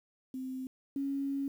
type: tone pair in turn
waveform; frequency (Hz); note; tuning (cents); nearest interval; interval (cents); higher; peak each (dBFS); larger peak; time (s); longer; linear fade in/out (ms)
sine; 259.9 / 276.5; C4 / C#4; -11 / -4; minor second; 107; second; -36 / -31; second; 0.34-0.67 / 0.96-1.48; second; 2
effects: 10-bit